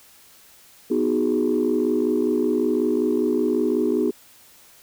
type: chord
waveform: sine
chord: G# minor seventh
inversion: first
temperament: equal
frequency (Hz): 246.9 / 311.1 / 370 / 415.3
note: B3 / D#4 / F#4 / G#4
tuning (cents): 0 / 0 / 0 / 0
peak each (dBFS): -23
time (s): 0.9-4.11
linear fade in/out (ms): 10
effects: tanh soft clip ceiling -11 dBFS + white hiss -51 dBFS RMS until 4.82 s